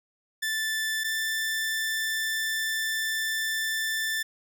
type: tone pair in turn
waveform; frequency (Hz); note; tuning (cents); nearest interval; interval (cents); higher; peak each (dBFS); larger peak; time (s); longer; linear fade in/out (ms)
sawtooth; 1760 / 1769.5; A6 / A6; 0 / +9; unison; 9; second; -23; neither; 0.42-1.04 / 1.04-4.23; second; 10
effects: none